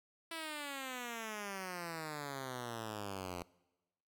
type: exponential sweep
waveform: 5% pulse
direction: down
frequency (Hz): 333 to 85.9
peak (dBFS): -30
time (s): 0.31-3.43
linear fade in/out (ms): 5
effects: noise-tail reverb RT60 1.0 s tail -22 dB re dry